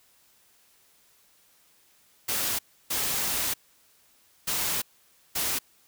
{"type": "noise bursts at uneven times", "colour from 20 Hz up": "white", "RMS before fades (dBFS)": -28, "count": 4, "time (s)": [[2.28, 2.59], [2.9, 3.54], [4.47, 4.82], [5.35, 5.59]], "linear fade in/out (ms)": 10, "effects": ["white hiss -62 dBFS RMS until 5.87 s"]}